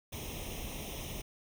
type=noise with comb filter; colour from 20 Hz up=pink; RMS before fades=-41 dBFS; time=0.12-1.22 s; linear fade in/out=10 ms; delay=0.33 ms; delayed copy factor=+0.8; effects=none